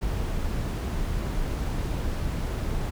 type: noise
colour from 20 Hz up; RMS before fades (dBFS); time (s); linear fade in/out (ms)
brown; -28; 0.01-2.91; 20
effects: none